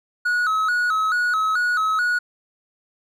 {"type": "tone with vibrato", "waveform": "triangle", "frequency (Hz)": 1368, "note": "F6", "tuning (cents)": -36, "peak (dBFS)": -16, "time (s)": [0.25, 2.19], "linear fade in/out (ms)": 10, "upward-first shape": "square", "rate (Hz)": 2.3, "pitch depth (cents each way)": 110, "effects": []}